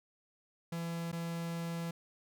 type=tone with dropouts; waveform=45% pulse; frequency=167.9 Hz; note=E3; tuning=32 cents sharp; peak=-36 dBFS; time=0.72-1.91 s; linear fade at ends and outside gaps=5 ms; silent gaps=1.117-1.127 s; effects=none